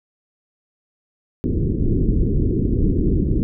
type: low-pass noise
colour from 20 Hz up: pink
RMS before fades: -18 dBFS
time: 1.44-3.43 s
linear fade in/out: 0 ms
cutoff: 400 Hz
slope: 48 dB/octave
effects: none